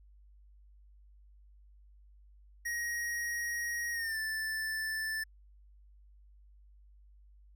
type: tone with pitch glide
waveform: square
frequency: 1887 to 1760.6 Hz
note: A#6 to A6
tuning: +21 to +1 cents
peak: -34 dBFS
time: 2.65-5.24 s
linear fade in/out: 10 ms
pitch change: -120 cents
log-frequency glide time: 3.92-4.18 s
effects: added 50 Hz sine -56 dBFS peak until 7.55 s